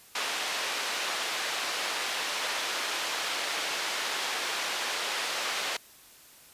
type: band-pass noise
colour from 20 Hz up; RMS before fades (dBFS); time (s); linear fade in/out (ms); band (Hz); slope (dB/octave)
white; -32; 0.15-5.77; 5; 470 to 4000; 12
effects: white hiss -54 dBFS RMS until 6.53 s + resampled to 32000 Hz